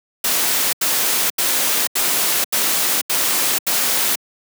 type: noise bursts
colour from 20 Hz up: white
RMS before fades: -18 dBFS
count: 7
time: 0.24-4.156 s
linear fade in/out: 5 ms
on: 490 ms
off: 81 ms
effects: high-pass 200 Hz 12 dB/octave